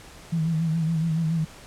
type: tone with vibrato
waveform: sine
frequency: 162.1 Hz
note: E3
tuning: 29 cents flat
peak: -21 dBFS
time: 0.32-1.45 s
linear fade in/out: 10 ms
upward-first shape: sine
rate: 7.1 Hz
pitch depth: 59 cents each way
effects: pink hiss -46 dBFS RMS until 1.66 s + low-pass 10000 Hz 12 dB/octave